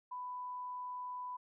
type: tone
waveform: sine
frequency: 995 Hz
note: B5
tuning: 13 cents sharp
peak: -40 dBFS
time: 0.11-1.37 s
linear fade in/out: 10 ms
effects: none